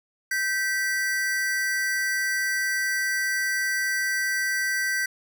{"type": "tone pair together", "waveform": "square", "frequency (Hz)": [1554.1, 1958], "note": ["G6", "B6"], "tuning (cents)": [-15, -15], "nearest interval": "major third", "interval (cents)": 400, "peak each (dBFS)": -27, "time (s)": [0.31, 5.06], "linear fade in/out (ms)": 5, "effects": []}